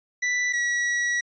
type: tone pair in turn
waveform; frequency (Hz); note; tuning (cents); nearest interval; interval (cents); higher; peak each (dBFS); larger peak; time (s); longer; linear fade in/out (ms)
45% pulse; 1975.5 / 1928.2; B6 / B6; 0 / -42; unison; 42; first; -22; neither; 0.22-0.53 / 0.53-1.21; second; 10
effects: resampled to 16000 Hz